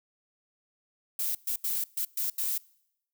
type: noise bursts at uneven times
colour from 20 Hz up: violet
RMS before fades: -30 dBFS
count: 6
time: 1.19-1.35 / 1.47-1.56 / 1.64-1.84 / 1.97-2.05 / 2.17-2.3 / 2.38-2.58 s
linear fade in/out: 5 ms
effects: noise-tail reverb RT60 0.8 s tail -24 dB re dry